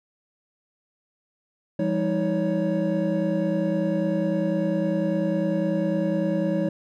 triangle tone cluster, 170.9 / 200.9 / 316.3 / 559 Hz, F3 / G3 / D#4 / C#5, -37 / +43 / +29 / +14 cents, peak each -25 dBFS, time 1.79-6.69 s, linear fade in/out 5 ms, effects none

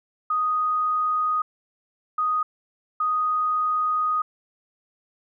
sine tone bursts at uneven times, 1244.5 Hz, D#6, in tune, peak -20 dBFS, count 3, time 0.3-1.42 / 2.18-2.43 / 3-4.22 s, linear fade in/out 5 ms, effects none

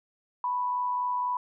sine tone with amplitude modulation, 988 Hz, B5, in tune, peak -24 dBFS, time 0.44-1.37 s, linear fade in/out 2 ms, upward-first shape sine, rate 104 Hz, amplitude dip 40%, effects none

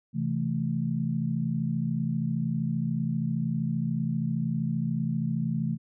sine chord, A minor, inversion first, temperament just, 132 / 165 / 220 Hz, C3 / E3 / A3, +16 / +2 / 0 cents, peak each -31 / -29 / -30 dBFS, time 0.13-5.78 s, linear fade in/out 50 ms, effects none

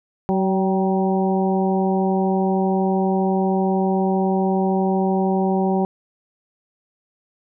harmonic tone with a mistuned harmonic, 189.3 Hz, F#3, 40 cents sharp, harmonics 1 / 2 / 3 / 4 / 5, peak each -19 / -22 / -28 / -24 / -31 dBFS, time 0.29-5.85 s, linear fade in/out 0 ms, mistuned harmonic 4, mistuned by +36 cents, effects none

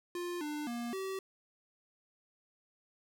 square tone with pitch steps, 351.4 / 298.4 / 237.3 / 383.4 Hz, F4 / D4 / A#3 / G4, +11 / +28 / +31 / -38 cents, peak -37 dBFS, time 0.15-1.19 s, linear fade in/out 2 ms, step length 260 ms, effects none

